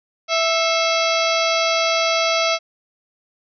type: harmonic tone with a mistuned harmonic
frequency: 659.3 Hz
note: E5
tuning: in tune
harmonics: 1 / 2 / 3 / 4 / 5 / 6 / 7 / 8 / 9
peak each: -20 / -23 / -25 / -26 / -27 / -28 / -28 / -29 / -30 dBFS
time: 0.28-2.59 s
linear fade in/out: 50 ms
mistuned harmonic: 3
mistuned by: +150 cents
effects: none